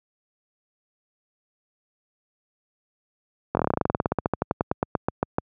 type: slowing click train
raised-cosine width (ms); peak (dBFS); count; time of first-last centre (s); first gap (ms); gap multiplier
1; -7; 28; 3.55-5.384; 21; 1.08
effects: high-pass 80 Hz 12 dB/octave